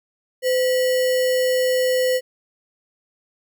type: tone with sample-and-hold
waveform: sine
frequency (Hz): 510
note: C5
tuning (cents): -44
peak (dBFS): -16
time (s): 0.42-2.21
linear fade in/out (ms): 50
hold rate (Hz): 2450
effects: none